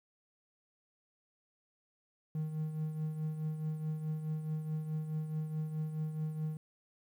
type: tone with tremolo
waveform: triangle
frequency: 155.56 Hz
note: D#3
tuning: in tune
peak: -29 dBFS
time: 2.35-6.57 s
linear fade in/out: 2 ms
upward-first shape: triangle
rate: 4.7 Hz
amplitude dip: 65%
effects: tanh soft clip ceiling -25 dBFS + 11-bit